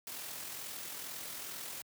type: noise with amplitude modulation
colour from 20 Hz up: white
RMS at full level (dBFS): -42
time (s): 0.07-1.82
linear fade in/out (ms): 2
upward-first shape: sine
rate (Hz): 42.3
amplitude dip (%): 35
effects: high-pass 100 Hz 12 dB/octave